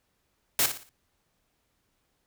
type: noise with echo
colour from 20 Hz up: white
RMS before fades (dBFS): -23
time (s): 0.59-0.66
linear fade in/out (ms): 2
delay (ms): 58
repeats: 4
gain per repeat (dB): -9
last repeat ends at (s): 0.892
effects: pink hiss -74 dBFS RMS until 2.26 s